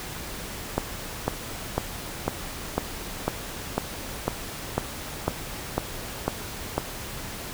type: click train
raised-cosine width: 1 ms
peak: -8 dBFS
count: 13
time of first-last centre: 0.78-6.78 s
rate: 2 Hz
effects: pink hiss -36 dBFS RMS until 7.53 s